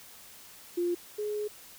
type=tone pair in turn; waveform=sine; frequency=349.2 / 419.8 Hz; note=F4 / G#4; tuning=0 / +19 cents; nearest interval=minor third; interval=319 cents; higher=second; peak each=-26 / -30 dBFS; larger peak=first; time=0.77-0.95 / 1.18-1.48 s; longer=second; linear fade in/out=10 ms; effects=white hiss -51 dBFS RMS until 1.78 s